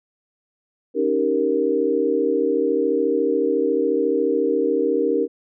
sine chord, Eb dominant seventh, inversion third, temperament equal, 277.2 / 311.1 / 392 / 466.2 Hz, Db4 / Eb4 / G4 / Bb4, 0 / 0 / 0 / 0 cents, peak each -25 / -24 / -23 / -20 dBFS, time 0.94-5.28 s, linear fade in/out 50 ms, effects none

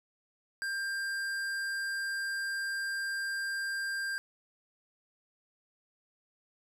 triangle tone with hard clipping, 1591 Hz, G6, 25 cents sharp, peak -34 dBFS, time 0.62-4.18 s, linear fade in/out 0 ms, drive 16 dB, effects none

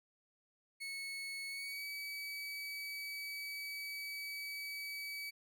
30% pulse tone with pitch glide, 2200 to 2283 Hz, C#7 to D7, -14 to -50 cents, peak -39 dBFS, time 0.8-5.31 s, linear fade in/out 20 ms, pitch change +64 cents, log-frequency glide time 1.48-1.85 s, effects none

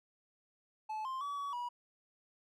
triangle tone with pitch steps, 865 / 1050 / 1141 / 1132 / 969 Hz, A5 / C6 / C#6 / C#6 / B5, -30 / +6 / +50 / +36 / -33 cents, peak -35 dBFS, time 0.89-1.69 s, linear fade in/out 10 ms, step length 160 ms, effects none

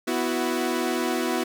sawtooth chord, B suspended fourth, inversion none, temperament equal with one note detuned, 248.1 / 329.6 / 370 Hz, B3 / E4 / F#4, +8 / 0 / 0 cents, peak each -24 dBFS, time 0.07-1.44 s, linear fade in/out 10 ms, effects none

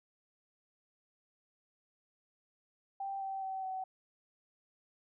sine tone with pitch steps, 784 / 774.5 / 765.2 / 756 Hz, G5 / G5 / G5 / F#5, 0 / -21 / -42 / +37 cents, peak -36 dBFS, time 3-3.84 s, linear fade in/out 5 ms, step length 210 ms, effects none

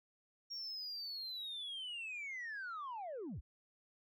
sine linear sweep, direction down, 5600 to 36.61 Hz, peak -40 dBFS, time 0.5-3.41 s, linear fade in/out 20 ms, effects tanh soft clip ceiling -40 dBFS

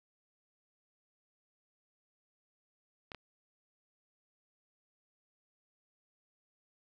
clicks, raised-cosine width 0.3 ms, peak -28 dBFS, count 2, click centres 3.118 / 3.147 s, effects none

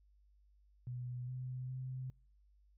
sine tone with pitch steps, 123.8 / 127.5 / 129.3 Hz, B2 / C3 / C3, +5 / -44 / -20 cents, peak -40 dBFS, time 0.87-2.1 s, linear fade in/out 0 ms, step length 410 ms, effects noise-tail reverb RT60 0.5 s tail -26 dB re dry + added 50 Hz sine -65 dBFS peak until 2.77 s

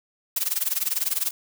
blue noise with tremolo, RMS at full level -22 dBFS, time 0.36-1.31 s, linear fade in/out 5 ms, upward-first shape sine, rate 20 Hz, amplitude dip 90%, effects none

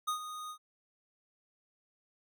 square tone with ADSR envelope, 1239 Hz, D#6, 8 cents flat, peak -30 dBFS, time 0.07-0.58 s, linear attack 15 ms, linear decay 100 ms, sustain -11 dB, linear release 79 ms, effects none

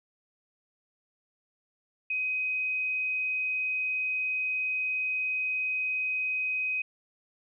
sine tone, 2517 Hz, D#7, 19 cents sharp, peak -27 dBFS, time 2.1-6.82 s, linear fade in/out 5 ms, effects none

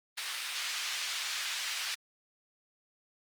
white band-pass noise, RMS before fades -36 dBFS, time 0.17-1.95 s, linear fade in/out 10 ms, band 1600 to 4500 Hz, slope 12 dB/octave, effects Opus 32 kbps

